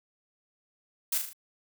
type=noise with echo; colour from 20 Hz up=blue; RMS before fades=-28 dBFS; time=1.12-1.18 s; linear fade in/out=5 ms; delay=38 ms; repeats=4; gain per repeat=-5 dB; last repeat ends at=1.332 s; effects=none